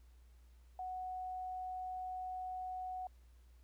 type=tone; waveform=sine; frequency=740 Hz; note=F#5; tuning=in tune; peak=-40 dBFS; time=0.79-3.07 s; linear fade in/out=2 ms; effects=added 60 Hz sine -59 dBFS peak until 3.63 s + pink hiss -75 dBFS RMS until 3.63 s